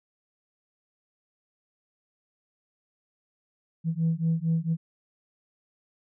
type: beating tone pair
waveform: sine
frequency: 161.6 / 166 Hz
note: E3 / E3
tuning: -34 / +12 cents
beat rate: 4.4 Hz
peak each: -25 dBFS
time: 3.84-4.77 s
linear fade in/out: 50 ms
effects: tanh soft clip ceiling -18 dBFS